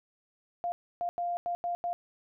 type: tone bursts at uneven times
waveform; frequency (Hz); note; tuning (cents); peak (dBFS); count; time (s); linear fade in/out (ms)
sine; 698.5; F5; 0; -29; 6; 0.64-0.72 / 1.01-1.09 / 1.18-1.37 / 1.46-1.55 / 1.64-1.75 / 1.84-1.93; 0
effects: none